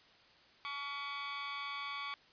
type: tone with amplitude modulation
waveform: 20% pulse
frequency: 1130 Hz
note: C#6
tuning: 33 cents sharp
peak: -31 dBFS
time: 0.65-2.14 s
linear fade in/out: 0 ms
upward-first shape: sine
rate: 276 Hz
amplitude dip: 75%
effects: white hiss -63 dBFS RMS until 2.32 s + resampled to 11025 Hz

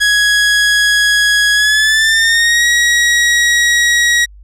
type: tone with pitch glide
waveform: sawtooth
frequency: 1668 to 1905 Hz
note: G#6 to A#6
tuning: +7 to +37 cents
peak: -5 dBFS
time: 0-4.26 s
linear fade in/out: 20 ms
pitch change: +230 cents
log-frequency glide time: 1.53-2.66 s
effects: added 50 Hz sine -35 dBFS peak until 4.43 s + low-pass 9000 Hz 12 dB/octave

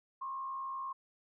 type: tone with frequency modulation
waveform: sine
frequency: 1073 Hz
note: C6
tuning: 43 cents sharp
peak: -37 dBFS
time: 0.21-0.93 s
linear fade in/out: 10 ms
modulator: 68.2 Hz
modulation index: 0.5
effects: none

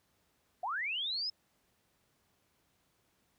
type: linear sweep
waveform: sine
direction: up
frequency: 659.3 to 5220 Hz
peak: -33 dBFS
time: 0.63-1.3 s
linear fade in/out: 5 ms
effects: pink hiss -74 dBFS RMS until 3.38 s + high-pass 60 Hz 12 dB/octave

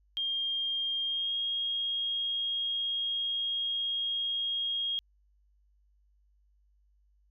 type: tone with pitch glide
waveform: sine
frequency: 3214 to 3261 Hz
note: G7 to G#7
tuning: +43 to -32 cents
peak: -29 dBFS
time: 0.17-4.99 s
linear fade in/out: 0 ms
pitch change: +25 cents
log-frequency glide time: 1.05-1.34 s
effects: added 50 Hz sine -64 dBFS peak until 7.3 s

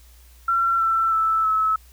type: tone with pitch steps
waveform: sine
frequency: 1359 / 1338 / 1317.3 / 1296.9 Hz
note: F6 / E6 / E6 / E6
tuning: -48 / +25 / -2 / -29 cents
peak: -17 dBFS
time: 0.48-1.76 s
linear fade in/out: 5 ms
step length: 320 ms
effects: added 60 Hz sine -47 dBFS peak until 1.92 s + white hiss -55 dBFS RMS until 1.92 s

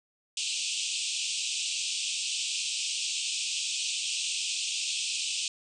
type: band-pass noise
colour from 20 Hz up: pink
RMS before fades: -32 dBFS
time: 0.37-5.48 s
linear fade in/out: 2 ms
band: 2500 to 8700 Hz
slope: 96 dB/octave
effects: none

